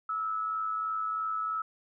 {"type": "tone with amplitude modulation", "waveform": "sine", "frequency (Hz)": 1300, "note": "E6", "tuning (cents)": -24, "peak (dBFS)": -27, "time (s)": [0.09, 1.62], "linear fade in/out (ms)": 5, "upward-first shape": "sine", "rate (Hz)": 103, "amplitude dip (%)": 50, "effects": []}